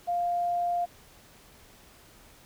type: tone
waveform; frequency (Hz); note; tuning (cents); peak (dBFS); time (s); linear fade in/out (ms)
sine; 700; F5; +4; -25; 0.07-0.86; 20
effects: pink hiss -55 dBFS RMS until 2.45 s